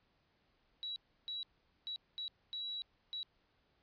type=tone bursts at uneven times; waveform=sine; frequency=3902 Hz; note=B7; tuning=22 cents flat; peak=-39 dBFS; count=6; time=0.83-0.96 / 1.28-1.43 / 1.87-1.96 / 2.18-2.28 / 2.53-2.82 / 3.13-3.23 s; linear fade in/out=0 ms; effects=pink hiss -75 dBFS RMS until 3.82 s + resampled to 11025 Hz